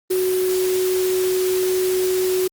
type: tone in noise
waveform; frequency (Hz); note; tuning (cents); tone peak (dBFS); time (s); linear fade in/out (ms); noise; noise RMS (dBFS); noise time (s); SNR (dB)
sine; 370.3; F#4; +1; -17; 0.1-2.48; 10; white; -29; 0.1-2.48; +9
effects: Opus 32 kbps